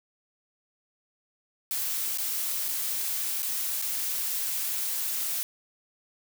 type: noise with dropouts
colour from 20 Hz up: blue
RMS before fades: -30 dBFS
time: 1.71-5.43 s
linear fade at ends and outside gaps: 0 ms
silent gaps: 2.174-2.184 / 2.684-2.688 / 3.422-3.429 / 3.816-3.823 s
effects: none